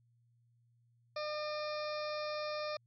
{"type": "harmonic tone", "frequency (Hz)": 604, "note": "D5", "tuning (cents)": 48, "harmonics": [1, 2, 3, 4, 6, 7, 8, 9], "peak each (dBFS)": [-38, -43, -51, -48, -53, -51, -50, -52], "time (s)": [1.16, 2.77], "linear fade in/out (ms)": 5, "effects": ["added 118 Hz sine -68 dBFS peak until 2.86 s"]}